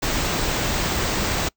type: band-stop noise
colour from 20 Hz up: pink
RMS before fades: -23 dBFS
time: 0.02-1.49 s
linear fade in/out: 10 ms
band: 8500 to 14000 Hz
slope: 96 dB/octave
effects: noise-tail reverb RT60 0.1 s tail -24 dB re dry